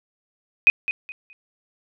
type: tone with echo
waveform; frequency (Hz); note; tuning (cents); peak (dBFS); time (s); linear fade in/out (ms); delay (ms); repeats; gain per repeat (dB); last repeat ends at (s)
sine; 2501; D#7; +8; -9; 0.67-0.7; 0; 210; 3; -12; 1.33
effects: none